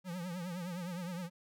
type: tone with vibrato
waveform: square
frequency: 177.2 Hz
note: F3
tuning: 25 cents sharp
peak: -39 dBFS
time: 0.04-1.3 s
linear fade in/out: 50 ms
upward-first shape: triangle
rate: 9.7 Hz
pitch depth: 120 cents each way
effects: none